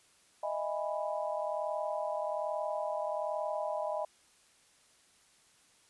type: chord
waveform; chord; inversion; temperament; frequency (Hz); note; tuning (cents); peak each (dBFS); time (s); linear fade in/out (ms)
sine; E major seventh; third; just; 618.1 / 659.3 / 824.1 / 988.9; D#5 / E5 / G#5 / B5; -12 / 0 / -14 / +2; -35 / -39 / -39 / -40; 0.43-4.05; 5
effects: white hiss -65 dBFS RMS until 5.89 s + resampled to 24000 Hz